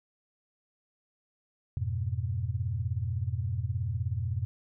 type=chord; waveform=sine; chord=F diminished; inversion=none; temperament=equal with one note detuned; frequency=87.31 / 103.83 / 122.97 Hz; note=F2 / Ab2 / Cb3; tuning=0 / 0 / -7 cents; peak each=-33 dBFS; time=1.77-4.45 s; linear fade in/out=0 ms; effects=none